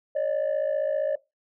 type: tone pair together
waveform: sine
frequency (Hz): 554.4 / 609.6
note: C#5 / D#5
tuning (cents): 0 / -36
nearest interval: major second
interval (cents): 164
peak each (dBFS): -24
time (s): 0.15-1.16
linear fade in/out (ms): 10
effects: noise-tail reverb RT60 0.2 s tail -19 dB re dry + tanh soft clip ceiling -20 dBFS